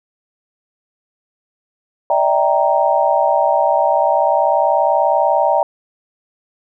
sine chord, E half-diminished seventh, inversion third, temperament equal with one note detuned, 587.3 / 647.6 / 784 / 932.3 Hz, D5 / E5 / G5 / Bb5, 0 / -31 / 0 / 0 cents, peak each -17 dBFS, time 2.1-5.63 s, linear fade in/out 2 ms, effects none

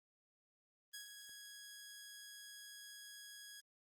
10% pulse tone with ADSR envelope, 1661.2 Hz, G#6, in tune, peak -38 dBFS, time 0.93-3.61 s, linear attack 15 ms, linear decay 110 ms, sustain -6 dB, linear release 15 ms, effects Opus 24 kbps

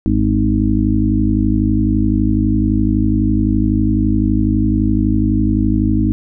harmonic tone with a mistuned harmonic, 51.91 Hz, G#1, in tune, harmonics 1 / 2 / 4 / 5 / 6, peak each -18 / -18 / -18 / -18 / -18 dBFS, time 0.06-6.12 s, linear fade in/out 0 ms, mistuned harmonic 1, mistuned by -48 cents, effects none

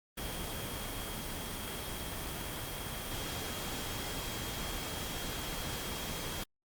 sine tone in noise, 3257 Hz, G#7, 34 cents flat, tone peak -47 dBFS, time 0.17-6.44 s, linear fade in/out 10 ms, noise pink, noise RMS -39 dBFS, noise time 0.17-6.44 s, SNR -11 dB, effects Opus 32 kbps

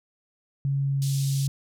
sine tone with pitch glide, 138.59 to 137.63 Hz, C#3 to C#3, 0 to -12 cents, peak -22 dBFS, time 0.65-1.48 s, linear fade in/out 0 ms, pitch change -12 cents, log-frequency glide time 0.8-1.09 s
pink band-pass noise, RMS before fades -38 dBFS, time 1.02-1.47 s, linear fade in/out 0 ms, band 3800 to 12000 Hz, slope 24 dB/octave
effects none

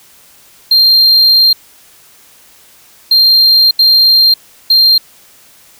triangle tone bursts at uneven times, 4186 Hz, C8, in tune, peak -3 dBFS, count 4, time 0.71-1.53 / 3.11-3.71 / 3.79-4.34 / 4.7-4.98 s, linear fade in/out 5 ms, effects white hiss -43 dBFS RMS until 5.79 s

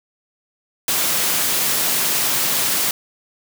white high-pass noise, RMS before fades -19 dBFS, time 0.88-2.91 s, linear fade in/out 2 ms, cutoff 110 Hz, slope 48 dB/octave, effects none

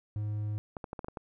triangle tone, 105.4 Hz, G#2, 26 cents sharp, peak -29 dBFS, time 0.16-0.58 s, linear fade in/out 0 ms
clicks, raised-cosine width 1 ms, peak -24 dBFS, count 7, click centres 0.768 / 0.842 / 0.931 / 0.992 / 1.045 / 1.084 / 1.172 s
effects none

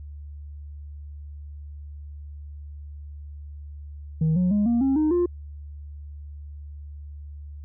sine tone with pitch steps, 158.4 / 180.91 / 206.6 / 236 / 269.5 / 307.8 / 351.5 Hz, D#3 / F#3 / G#3 / A#3 / C#4 / D#4 / F4, +31 / -39 / -9 / +22 / -49 / -19 / +11 cents, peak -16 dBFS, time 4.21-5.26 s, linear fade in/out 5 ms, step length 150 ms, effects tanh soft clip ceiling -17 dBFS + added 73 Hz sine -36 dBFS peak until 7.64 s

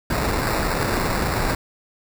pink noise with sample-and-hold, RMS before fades -22 dBFS, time 0.1-1.55 s, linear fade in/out 5 ms, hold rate 3150 Hz, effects none

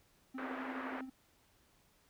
triangle tone with tremolo, 261.6 Hz, C4, in tune, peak -38 dBFS, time 0.34-1.1 s, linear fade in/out 10 ms, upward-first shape sine, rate 12 Hz, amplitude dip 60%
white band-pass noise, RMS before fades -44 dBFS, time 0.38-1.01 s, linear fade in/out 2 ms, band 300 to 1800 Hz, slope 24 dB/octave
effects pink hiss -70 dBFS RMS until 2.09 s

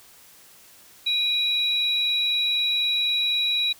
sine tone pair together, 2452 / 3892 Hz, D#7 / B7, -26 / -26 cents, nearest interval minor sixth, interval 800 cents, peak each -28 / -20 dBFS, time 1.06-3.73 s, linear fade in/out 10 ms, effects tanh soft clip ceiling -14 dBFS + white hiss -51 dBFS RMS until 3.79 s

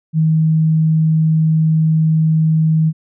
sine tone, 158.6 Hz, D#3, 33 cents sharp, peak -10 dBFS, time 0.13-2.93 s, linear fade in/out 50 ms, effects none

